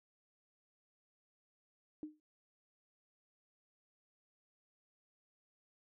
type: tone with exponential decay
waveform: sine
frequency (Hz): 305.3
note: D#4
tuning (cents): -33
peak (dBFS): -38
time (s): 2.03-2.2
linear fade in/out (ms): 1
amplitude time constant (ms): 35
effects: none